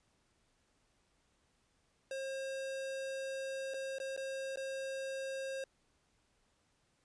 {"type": "tone with dropouts", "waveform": "square", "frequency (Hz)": 536, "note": "C5", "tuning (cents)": 42, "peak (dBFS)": -39, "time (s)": [2.11, 5.64], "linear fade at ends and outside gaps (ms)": 2, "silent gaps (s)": [[3.738, 3.742], [3.985, 4], [4.165, 4.175], [4.559, 4.572]], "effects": ["pink hiss -75 dBFS RMS until 7.04 s", "resampled to 22050 Hz"]}